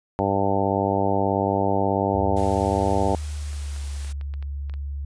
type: harmonic tone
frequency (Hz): 98.4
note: G2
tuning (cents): +7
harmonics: 1 / 2 / 3 / 4 / 5 / 6 / 7 / 8 / 9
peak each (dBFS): -28 / -28 / -28 / -28 / -28 / -28 / -28 / -28 / -28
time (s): 0.19-3.15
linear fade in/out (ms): 0
type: tone with pitch glide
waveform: sine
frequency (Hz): 77.8 to 70.52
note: D#2 to C#2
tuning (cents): 0 to +30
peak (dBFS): -27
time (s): 2.14-5.05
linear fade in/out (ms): 5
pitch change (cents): -170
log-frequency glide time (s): 2.87-3.86
type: noise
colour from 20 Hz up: white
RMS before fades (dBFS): -42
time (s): 2.36-4.13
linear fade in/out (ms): 10
type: clicks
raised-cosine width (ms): 0.3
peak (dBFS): -29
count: 8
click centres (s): 3.531 / 3.762 / 4.047 / 4.212 / 4.339 / 4.426 / 4.697 / 4.739
effects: resampled to 22050 Hz